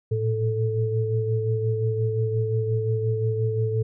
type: tone cluster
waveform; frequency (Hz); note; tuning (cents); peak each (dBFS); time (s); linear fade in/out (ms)
sine; 111.4 / 117.1 / 438.9; A2 / A#2 / A4; +22 / +8 / -4; -23 / -31 / -26; 0.11-3.83; 10
effects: none